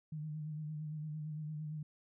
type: tone with vibrato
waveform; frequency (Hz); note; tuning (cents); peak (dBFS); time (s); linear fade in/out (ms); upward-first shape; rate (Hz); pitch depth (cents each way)
sine; 153.1; D#3; -28; -39; 0.12-1.83; 5; sine; 8.8; 39
effects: none